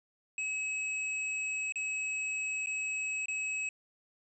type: tone with dropouts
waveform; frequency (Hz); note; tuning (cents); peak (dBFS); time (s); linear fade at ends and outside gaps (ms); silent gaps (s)
square; 2566; E7; -47; -33; 0.38-3.69; 2; 1.723-1.757 / 2.661-2.67 / 3.258-3.283
effects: resampled to 24000 Hz + 12-bit